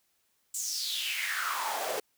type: noise with high-pass filter sweep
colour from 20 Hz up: pink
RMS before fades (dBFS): -33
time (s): 0.54-2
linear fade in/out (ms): 5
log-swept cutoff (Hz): 7700 to 470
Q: 5.6
effects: white hiss -73 dBFS RMS until 2.17 s